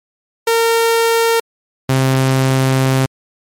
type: tone pair in turn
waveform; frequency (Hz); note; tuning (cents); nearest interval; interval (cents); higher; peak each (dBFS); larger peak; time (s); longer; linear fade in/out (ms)
sawtooth; 458.8 / 132.29; A#4 / C3; -28 / +19; octave + minor seventh; 2153; first; -7; neither; 0.47-1.4 / 1.89-3.06; second; 5
effects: MP3 64 kbps